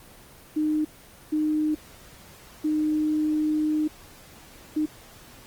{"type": "tone bursts at uneven times", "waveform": "sine", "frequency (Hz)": 306.4, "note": "D#4", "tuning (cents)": -27, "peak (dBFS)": -21, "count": 4, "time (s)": [[0.56, 0.85], [1.32, 1.75], [2.64, 3.88], [4.76, 4.86]], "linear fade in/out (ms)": 10, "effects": ["pink hiss -49 dBFS RMS until 5.46 s", "Opus 24 kbps"]}